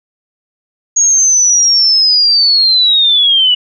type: linear sweep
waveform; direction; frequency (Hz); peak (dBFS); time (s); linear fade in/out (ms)
sine; down; 6645 to 2915; -6; 0.96-3.55; 10
effects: none